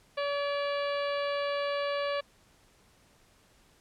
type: harmonic tone with a mistuned harmonic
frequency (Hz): 570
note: C#5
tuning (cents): +48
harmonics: 1 / 2 / 3 / 4 / 5 / 6 / 7 / 8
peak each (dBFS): -30 / -36 / -40 / -42 / -44 / -46 / -47 / -48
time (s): 0.17-2.21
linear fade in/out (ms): 10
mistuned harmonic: 4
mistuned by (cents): +46
effects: pink hiss -63 dBFS RMS until 3.8 s + low-pass 11000 Hz 12 dB/octave